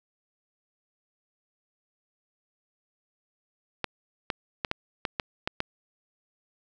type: clicks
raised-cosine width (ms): 0.3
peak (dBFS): -11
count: 8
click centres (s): 3.843 / 4.302 / 4.648 / 4.714 / 5.052 / 5.198 / 5.475 / 5.604
effects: none